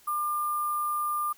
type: tone with sample-and-hold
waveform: sine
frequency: 1200 Hz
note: D6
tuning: 37 cents sharp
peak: -26 dBFS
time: 0.07-1.33 s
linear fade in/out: 10 ms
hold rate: 11025 Hz
effects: white hiss -58 dBFS RMS until 1.37 s